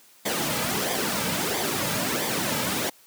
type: noise with flanger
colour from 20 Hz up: pink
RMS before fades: -26 dBFS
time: 0.25-2.9 s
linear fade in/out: 10 ms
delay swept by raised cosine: 0.72 to 2.82 ms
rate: 1.5 Hz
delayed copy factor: -0.6
effects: white hiss -55 dBFS RMS until 3.06 s + high-pass 150 Hz 12 dB/octave